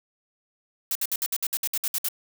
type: noise bursts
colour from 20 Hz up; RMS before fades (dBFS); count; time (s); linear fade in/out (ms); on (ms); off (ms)
blue; -26; 12; 0.91-2.086; 2; 43; 60
effects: none